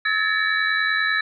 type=tone cluster; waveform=sine; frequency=1293 / 1714 / 1804 / 2278 / 3948 Hz; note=E6 / A6 / A6 / C#7 / B7; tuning=-34 / -46 / +43 / +47 / -1 cents; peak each=-28 / -21 / -25 / -30 / -28 dBFS; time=0.05-1.21 s; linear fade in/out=5 ms; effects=none